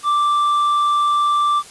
sine tone with hard clipping, 1174.7 Hz, D6, in tune, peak -15 dBFS, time 0.03-1.63 s, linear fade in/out 50 ms, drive 4 dB, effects white hiss -40 dBFS RMS until 1.7 s + resampled to 24000 Hz

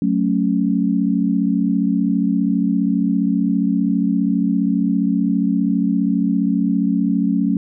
sine chord, F# minor, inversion none, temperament equal, 185 / 220 / 277.2 Hz, F#3 / A3 / C#4, 0 / 0 / 0 cents, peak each -19 dBFS, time 0.02-7.57 s, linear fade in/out 2 ms, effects none

